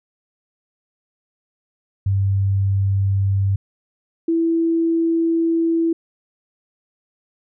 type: tone pair in turn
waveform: sine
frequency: 98 / 330.7 Hz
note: G2 / E4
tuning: 0 / +6 cents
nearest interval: octave + major sixth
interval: 2106 cents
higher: second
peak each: -15 / -15 dBFS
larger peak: neither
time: 2.06-3.56 / 4.28-5.93 s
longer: second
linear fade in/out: 5 ms
effects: none

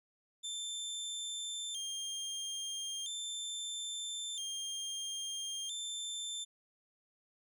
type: tone with vibrato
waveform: 25% pulse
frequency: 3374 Hz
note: G#7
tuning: 27 cents sharp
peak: -34 dBFS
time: 0.43-6.45 s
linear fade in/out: 20 ms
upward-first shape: square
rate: 0.38 Hz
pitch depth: 90 cents each way
effects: none

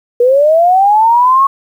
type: linear sweep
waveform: sine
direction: up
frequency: 472.9 to 1108.7 Hz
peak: -5 dBFS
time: 0.2-1.47 s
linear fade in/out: 5 ms
effects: 7-bit

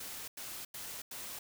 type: noise bursts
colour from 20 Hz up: white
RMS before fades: -44 dBFS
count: 4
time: 0-1.39 s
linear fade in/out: 5 ms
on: 280 ms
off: 90 ms
effects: none

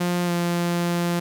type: tone with pitch glide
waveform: sawtooth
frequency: 176.2 to 173.07 Hz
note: F3 to F3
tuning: +16 to -15 cents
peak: -17 dBFS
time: 0-1.2 s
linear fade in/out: 10 ms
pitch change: -31 cents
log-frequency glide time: 0.25-0.31 s
effects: none

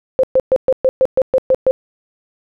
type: tone bursts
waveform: sine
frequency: 522 Hz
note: C5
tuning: 4 cents flat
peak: -8 dBFS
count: 10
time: 0.19-1.71 s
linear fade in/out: 0 ms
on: 44 ms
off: 120 ms
effects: none

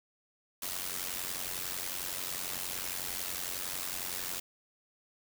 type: noise with amplitude modulation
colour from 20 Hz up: white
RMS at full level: -34 dBFS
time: 0.62-4.4 s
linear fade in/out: 5 ms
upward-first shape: sine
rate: 91 Hz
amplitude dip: 75%
effects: none

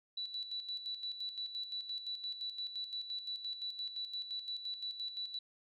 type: tone with tremolo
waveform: sine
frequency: 3951 Hz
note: B7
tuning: in tune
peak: -37 dBFS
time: 0.17-5.39 s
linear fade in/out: 5 ms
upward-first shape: square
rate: 5.8 Hz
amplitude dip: 60%
effects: none

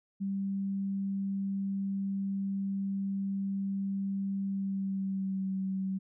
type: tone with pitch glide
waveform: sine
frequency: 196 to 191.08 Hz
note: G3 to G3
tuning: 0 to -44 cents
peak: -30 dBFS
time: 0.2-5.99 s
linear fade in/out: 20 ms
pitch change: -44 cents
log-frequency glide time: 4.46-5.51 s
effects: none

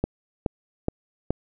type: click train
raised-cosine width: 2 ms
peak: -9 dBFS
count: 4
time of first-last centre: 0.04-1.306 s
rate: 2.37 Hz
effects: none

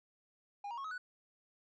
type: tone with pitch steps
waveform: triangle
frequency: 812 / 943.6 / 1096.5 / 1274.2 / 1480.6 Hz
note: G#5 / A#5 / C#6 / D#6 / F#6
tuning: -39 / +21 / -19 / +41 / +1 cents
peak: -38 dBFS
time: 0.64-0.98 s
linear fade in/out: 5 ms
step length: 68 ms
effects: resampled to 16000 Hz

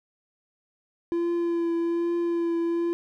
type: tone with vibrato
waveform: triangle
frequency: 339.8 Hz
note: F4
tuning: 47 cents flat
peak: -21 dBFS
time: 1.12-2.93 s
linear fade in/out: 0 ms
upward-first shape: triangle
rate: 1.2 Hz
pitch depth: 21 cents each way
effects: none

